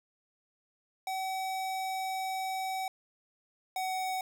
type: tone pair in turn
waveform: square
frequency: 760 / 750.4 Hz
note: F#5 / F#5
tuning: +46 / +24 cents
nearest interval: unison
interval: 22 cents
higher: first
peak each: -33 / -32 dBFS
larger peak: second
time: 1.07-2.88 / 3.76-4.21 s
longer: first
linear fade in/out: 2 ms
effects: none